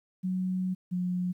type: tone pair in turn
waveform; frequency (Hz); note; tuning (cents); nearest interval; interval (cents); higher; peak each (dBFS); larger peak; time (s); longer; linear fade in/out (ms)
sine; 185 / 180.15; F#3 / F#3; 0 / -46; unison; 46; first; -27; neither; 0.23-0.75 / 0.91-1.33; first; 20
effects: 11-bit